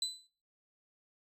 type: tone with exponential decay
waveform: 35% pulse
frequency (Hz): 4009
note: B7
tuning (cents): +25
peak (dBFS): -28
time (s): 0.02-0.27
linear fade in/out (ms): 2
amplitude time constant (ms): 53
effects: noise-tail reverb RT60 0.4 s tail -18 dB re dry + resampled to 32000 Hz